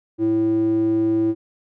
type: tone with band-pass filter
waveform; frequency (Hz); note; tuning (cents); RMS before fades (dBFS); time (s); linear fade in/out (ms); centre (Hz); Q
square; 110; A2; 0; -19; 0.18-1.35; 50; 330; 6.1
effects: none